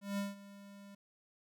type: tone with ADSR envelope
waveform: square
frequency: 200.1 Hz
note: G3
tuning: 36 cents sharp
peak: -34 dBFS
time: 0.01-0.95 s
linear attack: 170 ms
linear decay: 170 ms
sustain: -18 dB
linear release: 6 ms
effects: none